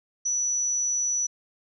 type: tone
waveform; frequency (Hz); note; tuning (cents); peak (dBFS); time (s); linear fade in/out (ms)
sine; 5920; F#8; 0; -23; 0.25-1.27; 10
effects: none